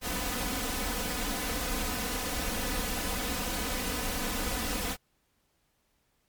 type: noise with comb filter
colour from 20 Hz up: pink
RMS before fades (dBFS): -32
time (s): 0.01-4.97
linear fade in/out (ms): 50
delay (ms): 4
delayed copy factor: +0.8
effects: pink hiss -73 dBFS RMS until 6.28 s + MP3 96 kbps